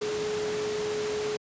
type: tone in noise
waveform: sine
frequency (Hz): 423.6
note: G#4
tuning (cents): +34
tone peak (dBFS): -28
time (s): 0.01-1.37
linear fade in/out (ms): 10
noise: pink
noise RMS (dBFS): -35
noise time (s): 0.01-1.37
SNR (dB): +4
effects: high-pass 150 Hz 12 dB/octave + resampled to 16000 Hz